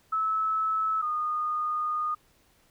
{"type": "tone pair in turn", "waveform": "sine", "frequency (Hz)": [1301, 1228], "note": ["E6", "D#6"], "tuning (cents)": [-23, -23], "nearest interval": "minor second", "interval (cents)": 100, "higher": "first", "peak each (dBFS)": [-24, -26], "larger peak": "first", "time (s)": [[0.12, 1.02], [1.02, 2.15]], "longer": "second", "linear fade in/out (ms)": 10, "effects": ["pink hiss -64 dBFS RMS until 2.7 s"]}